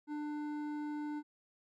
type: tone with hard clipping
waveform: sine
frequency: 297.8 Hz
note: D4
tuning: 24 cents sharp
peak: -39 dBFS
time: 0.07-1.23 s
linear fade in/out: 50 ms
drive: 10 dB
effects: none